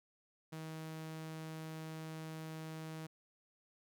sawtooth tone, 158.9 Hz, D#3, 37 cents sharp, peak -40 dBFS, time 0.52-3.07 s, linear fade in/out 10 ms, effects none

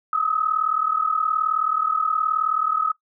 sine tone pair together, 1251 / 1289.9 Hz, D#6 / E6, +9 / -38 cents, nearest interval minor second, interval 53 cents, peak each -22 dBFS, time 0.13-2.92 s, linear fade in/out 2 ms, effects noise-tail reverb RT60 0.1 s tail -18 dB re dry

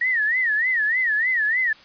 sine tone with vibrato, 1864.7 Hz, A#6, in tune, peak -18 dBFS, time 0.01-1.73 s, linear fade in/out 5 ms, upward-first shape sine, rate 3.3 Hz, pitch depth 170 cents each way, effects white hiss -48 dBFS RMS until 1.84 s + resampled to 11025 Hz

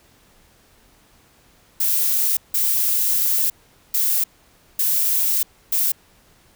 violet noise bursts at uneven times, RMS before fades -19 dBFS, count 5, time 1.8-2.37 / 2.54-3.5 / 3.94-4.24 / 4.79-5.43 / 5.72-5.92 s, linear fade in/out 5 ms, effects pink hiss -55 dBFS RMS until 6.55 s

